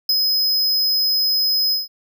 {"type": "tone with ADSR envelope", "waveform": "square", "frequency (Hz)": 5070, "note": "D#8", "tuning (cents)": 32, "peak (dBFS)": -14, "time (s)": [0.09, 1.88], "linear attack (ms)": 4, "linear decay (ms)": 48, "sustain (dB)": -2, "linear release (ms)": 160, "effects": []}